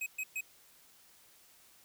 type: tone bursts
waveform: square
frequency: 2534 Hz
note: D#7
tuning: 31 cents sharp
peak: -35 dBFS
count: 3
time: 0.01-0.409 s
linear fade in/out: 5 ms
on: 53 ms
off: 120 ms
effects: white hiss -62 dBFS RMS until 1.84 s